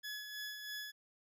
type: tone with tremolo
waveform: 20% pulse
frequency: 1698 Hz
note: G#6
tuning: 38 cents sharp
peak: -36 dBFS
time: 0.03-0.92 s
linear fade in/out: 20 ms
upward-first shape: sine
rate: 3.1 Hz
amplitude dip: 45%
effects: none